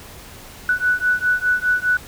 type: beating tone pair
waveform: sine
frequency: 1480 / 1484.9 Hz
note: F#6 / F#6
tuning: 0 / +6 cents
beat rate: 4.9 Hz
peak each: -19 dBFS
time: 0.69-1.97 s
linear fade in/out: 2 ms
effects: added 86 Hz sine -48 dBFS peak until 2.07 s + pink hiss -40 dBFS RMS until 2.07 s